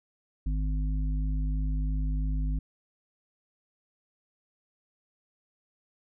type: harmonic tone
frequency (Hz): 51.5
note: G#1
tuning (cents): -14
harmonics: 1 / 3 / 5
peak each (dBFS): -26 / -36 / -40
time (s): 0.46-2.59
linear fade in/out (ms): 5
effects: none